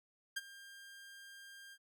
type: tone with ADSR envelope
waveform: sawtooth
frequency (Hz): 1600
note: G6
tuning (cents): +35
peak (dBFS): -31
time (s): 0.36-1.78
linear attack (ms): 11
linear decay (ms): 30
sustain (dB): -18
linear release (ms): 53
effects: none